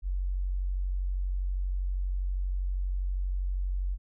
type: tone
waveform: sine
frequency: 46.25 Hz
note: F#1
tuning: in tune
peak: -27 dBFS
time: 0.02-3.98 s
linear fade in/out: 50 ms
effects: none